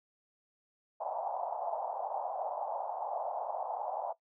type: band-pass noise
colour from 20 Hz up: pink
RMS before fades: -37 dBFS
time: 1-4.13 s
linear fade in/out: 10 ms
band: 640 to 880 Hz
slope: 48 dB/octave
effects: noise-tail reverb RT60 0.1 s tail -17 dB re dry